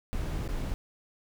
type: noise with dropouts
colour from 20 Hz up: brown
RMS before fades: -32 dBFS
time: 0.13-0.74 s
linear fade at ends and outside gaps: 0 ms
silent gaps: 0.478-0.488 s
effects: none